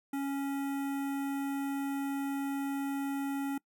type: tone with notch filter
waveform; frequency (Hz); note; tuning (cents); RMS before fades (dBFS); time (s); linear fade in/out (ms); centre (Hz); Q
square; 277.2; C#4; 0; -34; 0.13-3.58; 5; 4400; 0.63
effects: noise-tail reverb RT60 0.1 s tail -24 dB re dry